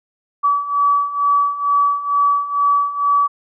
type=beating tone pair; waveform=sine; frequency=1144 / 1146.2 Hz; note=D6 / D6; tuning=-46 / -42 cents; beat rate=2.2 Hz; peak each=-19 / -15 dBFS; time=0.43-3.28 s; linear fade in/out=20 ms; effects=none